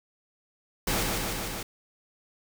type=noise with echo; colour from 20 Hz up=pink; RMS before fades=-27 dBFS; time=0.87-1.03 s; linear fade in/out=5 ms; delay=150 ms; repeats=4; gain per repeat=-2 dB; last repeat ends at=1.63 s; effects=none